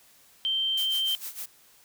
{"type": "tone", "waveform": "sine", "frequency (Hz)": 3130, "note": "G7", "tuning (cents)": -3, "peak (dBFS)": -24, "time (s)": [0.45, 1.15], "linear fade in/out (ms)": 0}
{"type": "noise with tremolo", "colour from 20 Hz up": "blue", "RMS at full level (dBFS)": -35, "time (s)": [0.77, 1.46], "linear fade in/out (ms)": 5, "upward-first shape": "sine", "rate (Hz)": 6.6, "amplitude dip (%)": 80}
{"effects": ["white hiss -58 dBFS RMS until 1.84 s"]}